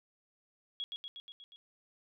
sine tone with echo, 3325 Hz, G#7, 1 cent sharp, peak -35 dBFS, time 0.8-0.84 s, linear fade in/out 0 ms, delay 120 ms, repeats 6, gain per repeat -3 dB, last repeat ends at 1.56 s, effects none

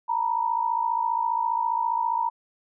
sine tone pair together, 913 / 967.9 Hz, A#5 / B5, -36 / -35 cents, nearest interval minor second, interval 101 cents, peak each -25 dBFS, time 0.08-2.3 s, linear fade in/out 20 ms, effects none

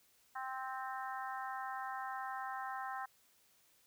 harmonic tone, 261.6 Hz, C4, in tune, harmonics 3 / 4 / 5 / 6 / 7, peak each -43 / -45 / -47 / -49 / -50 dBFS, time 0.35-3.06 s, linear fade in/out 10 ms, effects white hiss -70 dBFS RMS until 3.86 s

